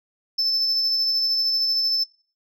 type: tone with tremolo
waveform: sine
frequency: 5274 Hz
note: E8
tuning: in tune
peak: -16 dBFS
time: 0.38-2.04 s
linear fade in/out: 10 ms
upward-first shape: sine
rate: 13 Hz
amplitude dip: 35%
effects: noise-tail reverb RT60 0.4 s tail -21 dB re dry + tanh soft clip ceiling -17 dBFS